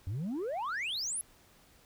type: exponential sweep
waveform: sine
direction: up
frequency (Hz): 87.31 to 11350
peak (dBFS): -30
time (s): 0.07-1.21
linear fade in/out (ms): 0
effects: tanh soft clip ceiling -32 dBFS + pink hiss -62 dBFS RMS until 1.85 s